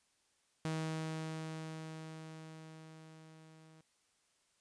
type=tone with level ramp; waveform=sawtooth; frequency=158.9 Hz; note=D#3; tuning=37 cents sharp; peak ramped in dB=-31 to -55 dBFS; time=0.65-3.81 s; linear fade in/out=0 ms; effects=white hiss -75 dBFS RMS until 4.6 s + resampled to 22050 Hz